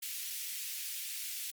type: high-pass noise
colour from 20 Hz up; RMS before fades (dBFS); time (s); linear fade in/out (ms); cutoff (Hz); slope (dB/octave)
white; -40; 0.02-1.51; 10; 2100; 24
effects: Opus 32 kbps